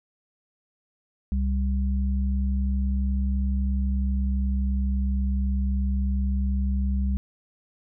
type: tone pair together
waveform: sine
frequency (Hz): 66 / 197.78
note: C2 / G3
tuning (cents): +16 / +16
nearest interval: octave + perfect fifth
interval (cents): 1900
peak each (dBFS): -22 / -29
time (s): 1.32-7.17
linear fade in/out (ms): 0
effects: none